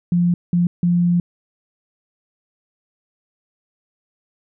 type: tone bursts at uneven times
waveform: sine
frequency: 174.5 Hz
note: F3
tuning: 1 cent flat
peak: -13 dBFS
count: 3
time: 0.12-0.34 / 0.53-0.67 / 0.83-1.2 s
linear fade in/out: 2 ms
effects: none